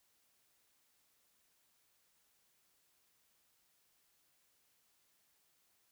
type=silence; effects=white hiss -75 dBFS RMS until 5.91 s